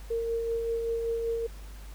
sine tone with tremolo, 460.3 Hz, A#4, 22 cents flat, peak -26 dBFS, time 0.1-1.47 s, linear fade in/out 10 ms, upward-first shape sine, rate 5.2 Hz, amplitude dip 30%, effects added 50 Hz sine -41 dBFS peak until 1.94 s + pink hiss -53 dBFS RMS until 1.94 s

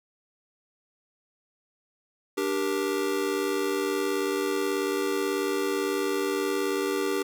square chord, G minor, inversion second, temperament just, 294 / 392 / 470.4 Hz, D4 / G4 / Bb4, +2 / 0 / +16 cents, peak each -32 / -28 / -33 dBFS, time 2.37-7.23 s, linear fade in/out 10 ms, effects none

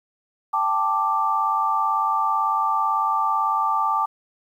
sine chord, G suspended second, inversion none, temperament just, 784 / 882 / 1176 Hz, G5 / A5 / D6, 0 / +4 / +2 cents, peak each -27 / -23 / -21 dBFS, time 0.53-4.06 s, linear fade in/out 10 ms, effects 9-bit

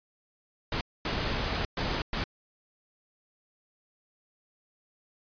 pink noise bursts at uneven times, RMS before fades -30 dBFS, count 4, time 0.72-0.81 / 1.05-1.65 / 1.77-2.02 / 2.13-2.24 s, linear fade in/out 2 ms, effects resampled to 11025 Hz

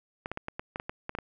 clicks, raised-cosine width 0.5 ms, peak -19 dBFS, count 11, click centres 0.259 / 0.316 / 0.374 / 0.484 / 0.595 / 0.759 / 0.799 / 0.895 / 1.094 / 1.151 / 1.187 s, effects none

